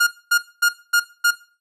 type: tone bursts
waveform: 45% pulse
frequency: 1418 Hz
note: F6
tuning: 26 cents sharp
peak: -13 dBFS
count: 5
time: 0-1.31 s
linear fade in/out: 10 ms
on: 70 ms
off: 240 ms
effects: noise-tail reverb RT60 0.4 s tail -18 dB re dry + resampled to 32000 Hz